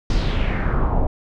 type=noise with low-pass filter sweep; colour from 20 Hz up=brown; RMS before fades=-19 dBFS; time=0.1-1.07 s; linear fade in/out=2 ms; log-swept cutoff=5400 to 700 Hz; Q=2.8; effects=none